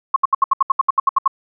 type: tone bursts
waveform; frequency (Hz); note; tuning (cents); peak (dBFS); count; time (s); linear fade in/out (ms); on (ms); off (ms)
sine; 1084; C#6; -39; -9; 13; 0.14-1.278; 5; 22; 71
effects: none